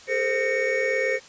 triangle tone cluster, 414.9 / 452.9 / 521 / 1842 / 2234 Hz, G#4 / A#4 / C5 / A#6 / C#7, -2 / -50 / -7 / -21 / +13 cents, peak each -28 / -29 / -23 / -27 / -26 dBFS, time 0.07-1.2 s, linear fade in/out 50 ms, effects white hiss -47 dBFS RMS until 1.28 s + resampled to 16000 Hz

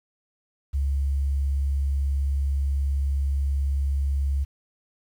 sine tone, 69.3 Hz, C#2, in tune, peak -21 dBFS, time 0.73-4.45 s, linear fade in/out 20 ms, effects 9-bit

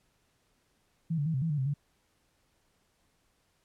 sine tone with pitch steps, 163.9 / 144.2 / 161.9 / 131.1 / 163.6 / 148 / 131.7 / 143.6 Hz, E3 / D3 / E3 / C3 / E3 / D3 / C3 / D3, -10 / -31 / -31 / +4 / -13 / +14 / +12 / -39 cents, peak -27 dBFS, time 1.1-1.74 s, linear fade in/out 10 ms, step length 80 ms, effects pink hiss -72 dBFS RMS until 3.64 s + low-pass 12000 Hz 12 dB/octave

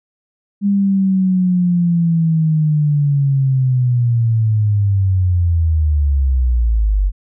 sine linear sweep, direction down, 202.6 to 46.25 Hz, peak -11 dBFS, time 0.61-7.12 s, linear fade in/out 50 ms, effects none

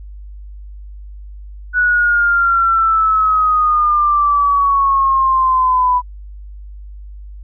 sine exponential sweep, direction down, 1480 to 987.8 Hz, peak -10 dBFS, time 1.73-6.02 s, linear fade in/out 50 ms, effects added 50 Hz sine -30 dBFS peak until 7.43 s

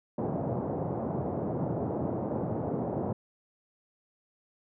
pink band-pass noise, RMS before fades -32 dBFS, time 0.18-3.13 s, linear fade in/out 5 ms, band 110 to 770 Hz, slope 24 dB/octave, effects none

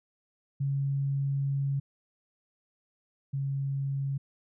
sine tone pair in turn, 138.59 / 137.71 Hz, C#3 / C#3, 0 / -11 cents, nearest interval unison, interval 11 cents, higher first, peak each -26 / -28 dBFS, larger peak first, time 0.6-1.8 / 3.33-4.18 s, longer first, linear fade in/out 10 ms, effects none

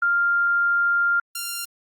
sine / 5% pulse tone pair in turn, 1396.9 / 1390.1 Hz, F6 / F6, 0 / -8 cents, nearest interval unison, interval 8 cents, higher first, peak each -17 / -16 dBFS, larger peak second, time 0.02-1.2 / 1.35-1.65 s, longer first, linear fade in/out 5 ms, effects Opus 24 kbps

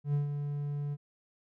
triangle tone with ADSR envelope, 144.7 Hz, D3, 25 cents flat, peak -23 dBFS, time 0.04-0.97 s, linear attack 99 ms, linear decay 130 ms, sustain -7 dB, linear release 40 ms, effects none

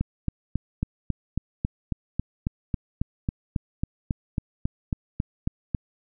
click train, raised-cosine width 5 ms, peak -12 dBFS, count 22, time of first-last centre 0.01-5.748 s, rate 3.66 Hz, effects none

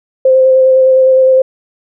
sine tone with vibrato, 522 Hz, C5, 4 cents flat, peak -4 dBFS, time 0.25-1.42 s, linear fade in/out 5 ms, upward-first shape square, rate 9.8 Hz, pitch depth 10 cents each way, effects none

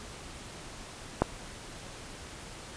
clicks, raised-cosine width 1 ms, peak -8 / -30 dBFS, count 2, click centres 1.22 / 1.223 s, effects pink hiss -45 dBFS RMS until 2.76 s + resampled to 22050 Hz

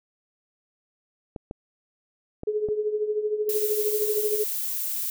clicks, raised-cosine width 2 ms, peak -21 dBFS, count 4, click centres 1.362 / 1.511 / 2.434 / 2.687 s
sine tone with tremolo, 423.9 Hz, G#4, 35 cents sharp, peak -20 dBFS, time 2.47-4.44 s, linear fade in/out 5 ms, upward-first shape triangle, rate 13 Hz, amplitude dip 75%
violet noise, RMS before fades -29 dBFS, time 3.49-5.1 s, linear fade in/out 2 ms
effects none

